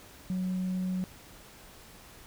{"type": "tone", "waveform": "sine", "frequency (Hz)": 184.7, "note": "F#3", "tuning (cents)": -3, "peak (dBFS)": -27, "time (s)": [0.3, 1.04], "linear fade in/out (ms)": 0, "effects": ["tanh soft clip ceiling -26 dBFS", "pink hiss -52 dBFS RMS until 2.26 s"]}